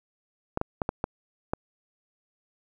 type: clicks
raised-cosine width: 1 ms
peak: -12 dBFS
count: 6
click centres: 0.574 / 0.614 / 0.818 / 0.891 / 1.041 / 1.535 s
effects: 9-bit